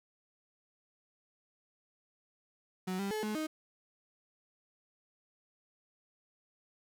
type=tone with pitch steps; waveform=35% pulse; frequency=185.3 / 198 / 430.2 / 213.2 / 311.5 Hz; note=F#3 / G3 / A4 / G#3 / D#4; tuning=+3 / +18 / -39 / +46 / +2 cents; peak=-32 dBFS; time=2.87-3.47 s; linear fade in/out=10 ms; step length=120 ms; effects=none